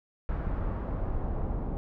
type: noise with low-pass filter sweep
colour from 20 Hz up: brown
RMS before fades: -31 dBFS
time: 0.29-1.77 s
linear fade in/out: 0 ms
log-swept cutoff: 1400 to 780 Hz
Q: 1.3
effects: none